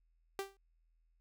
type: tone with exponential decay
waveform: sawtooth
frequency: 392 Hz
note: G4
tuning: in tune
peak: -30 dBFS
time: 0.39-0.57 s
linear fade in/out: 1 ms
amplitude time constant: 39 ms
effects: added 41 Hz sine -70 dBFS peak until 1.2 s